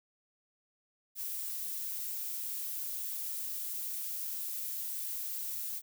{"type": "noise", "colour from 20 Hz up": "violet", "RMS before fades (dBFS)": -38, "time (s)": [1.15, 5.82], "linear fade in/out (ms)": 50, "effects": []}